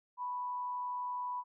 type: tone with frequency modulation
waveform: sine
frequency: 987.8 Hz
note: B5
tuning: in tune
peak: -35 dBFS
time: 0.17-1.44 s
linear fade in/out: 50 ms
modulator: 112 Hz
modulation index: 0.23
effects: none